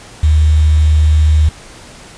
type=tone with quantisation; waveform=sine; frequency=76.8 Hz; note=D#2; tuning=22 cents flat; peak=-6 dBFS; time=0.23-1.49 s; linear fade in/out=5 ms; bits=5; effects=pink hiss -36 dBFS RMS until 2.17 s + resampled to 22050 Hz